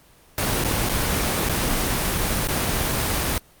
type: noise with dropouts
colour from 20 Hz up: pink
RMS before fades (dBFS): -22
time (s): 0.38-3.38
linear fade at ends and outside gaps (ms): 1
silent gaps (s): 0.639-0.646 / 0.889-0.895 / 1.488-1.495 / 2.473-2.486
effects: pink hiss -53 dBFS RMS until 3.6 s + Opus 24 kbps